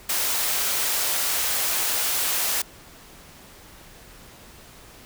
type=high-pass noise; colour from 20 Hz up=white; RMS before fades=-24 dBFS; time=0.09-2.62 s; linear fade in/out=5 ms; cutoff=430 Hz; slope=12 dB/octave; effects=pink hiss -47 dBFS RMS until 5.05 s